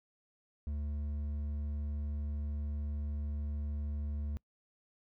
triangle tone with hard clipping, 73.42 Hz, D2, in tune, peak -36 dBFS, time 0.67-4.37 s, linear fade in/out 0 ms, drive 9 dB, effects noise-tail reverb RT60 0.1 s tail -25 dB re dry

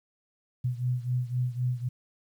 sine beating tone pair, 123.47 / 127.37 Hz, B2 / C3, 0 / -46 cents, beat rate 3.9 Hz, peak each -28 / -31 dBFS, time 0.64-1.89 s, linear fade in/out 10 ms, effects 10-bit

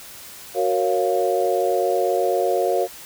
sine chord, Gb major seventh, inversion none, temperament equal, 370 / 466.2 / 554.4 / 698.5 Hz, Gb4 / Bb4 / Db5 / F5, 0 / 0 / 0 / 0 cents, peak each -23 dBFS, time 0.54-2.88 s, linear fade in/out 50 ms, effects white hiss -40 dBFS RMS until 3.05 s

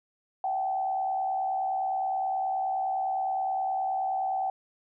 sine tone with frequency modulation, 765 Hz, G5, 42 cents flat, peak -26 dBFS, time 0.44-4.5 s, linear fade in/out 2 ms, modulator 69.6 Hz, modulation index 0.57, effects none

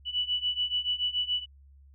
sine beating tone pair, 2957 / 2964 Hz, F#7 / F#7, -2 / +2 cents, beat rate 7 Hz, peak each -31 / -29 dBFS, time 0.05-1.46 s, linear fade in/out 50 ms, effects added 69 Hz sine -52 dBFS peak until 1.94 s

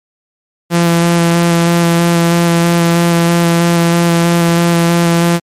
sawtooth tone with vibrato, 170 Hz, F3, 46 cents flat, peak -4 dBFS, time 0.7-5.4 s, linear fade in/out 50 ms, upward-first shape square, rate 3.1 Hz, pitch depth 10 cents each way, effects MP3 64 kbps

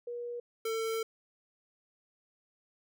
sine / square tone pair in turn, 479.6 / 448.3 Hz, A#4 / A4, +49 / +32 cents, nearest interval minor second, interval 117 cents, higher first, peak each -36 / -32 dBFS, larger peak second, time 0.07-0.4 / 0.65-1.03 s, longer second, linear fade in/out 5 ms, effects none

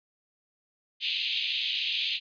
pink band-pass noise, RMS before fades -30 dBFS, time 1-2.2 s, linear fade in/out 50 ms, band 2600 to 4100 Hz, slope 48 dB/octave, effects resampled to 11025 Hz

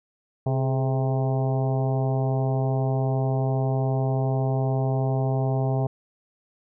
harmonic tone with a mistuned harmonic, 131.8 Hz, C3, 13 cents sharp, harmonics 1 / 2 / 3 / 4 / 5 / 6 / 7 / 8, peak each -22 / -33 / -31 / -37 / -31 / -34 / -41 / -46 dBFS, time 0.46-5.87 s, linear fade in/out 5 ms, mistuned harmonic 3, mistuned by +56 cents, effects none

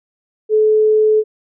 sine tone, 431 Hz, A4, 36 cents flat, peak -9 dBFS, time 0.49-1.24 s, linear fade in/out 50 ms, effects none

